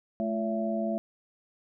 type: tone cluster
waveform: sine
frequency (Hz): 217.2 / 341.1 / 567 / 668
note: A3 / F4 / C#5 / E5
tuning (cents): -22 / -41 / +39 / +23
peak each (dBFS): -30 / -37 / -37 / -31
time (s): 0.2-0.98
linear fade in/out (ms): 0
effects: none